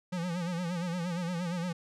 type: tone with vibrato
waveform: square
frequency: 174.61 Hz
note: F3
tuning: in tune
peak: -32 dBFS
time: 0.12-1.73 s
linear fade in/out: 10 ms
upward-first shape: sine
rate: 8.6 Hz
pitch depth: 90 cents each way
effects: low-pass 8000 Hz 12 dB/octave